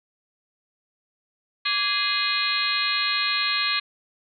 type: harmonic tone with a mistuned harmonic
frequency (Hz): 415.3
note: G#4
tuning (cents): 0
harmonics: 3 / 4 / 5 / 6 / 7 / 8 / 9 / 10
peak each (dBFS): -30 / -30 / -31 / -28 / -35 / -32 / -31 / -26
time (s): 1.65-3.8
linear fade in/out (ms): 10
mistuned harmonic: 3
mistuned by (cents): -120
effects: none